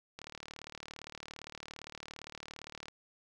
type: click train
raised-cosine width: 0.2 ms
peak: -27 dBFS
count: 102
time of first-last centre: 0.19-2.883 s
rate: 37.5 Hz
effects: none